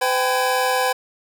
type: tone cluster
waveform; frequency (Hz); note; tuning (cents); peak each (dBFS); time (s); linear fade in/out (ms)
square; 508 / 777 / 838 / 1010 / 1660; B4 / G5 / G#5 / B5 / G#6; +49 / -16 / +15 / +39 / -1; -23 / -23 / -32 / -25 / -27; 0.01-0.93; 10
effects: none